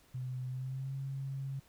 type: tone with pitch glide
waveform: sine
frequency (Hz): 127.5 to 135.86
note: C3 to C#3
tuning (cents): -44 to -34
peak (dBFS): -36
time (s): 0.14-1.6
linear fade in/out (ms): 10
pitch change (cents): +110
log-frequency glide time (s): 0.48-0.95
effects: pink hiss -65 dBFS RMS until 1.68 s